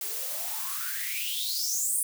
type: noise with high-pass filter sweep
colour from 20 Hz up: blue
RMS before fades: -31 dBFS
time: 0.01-2.03 s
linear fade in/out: 2 ms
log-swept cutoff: 350 to 10000 Hz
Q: 8.5
effects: none